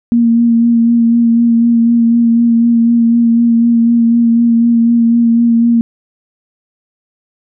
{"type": "tone with vibrato", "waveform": "sine", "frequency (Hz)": 233.1, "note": "A#3", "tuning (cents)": 0, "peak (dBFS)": -6, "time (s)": [0.12, 5.81], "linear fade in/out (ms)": 0, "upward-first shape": "sine", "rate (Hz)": 4, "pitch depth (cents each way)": 21, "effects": []}